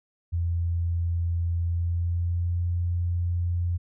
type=tone with pitch glide; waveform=sine; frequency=85.2 to 87.14 Hz; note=F2 to F2; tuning=-42 to -3 cents; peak=-23 dBFS; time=0.32-3.78 s; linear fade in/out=20 ms; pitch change=+39 cents; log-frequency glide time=1.65-2.6 s; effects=none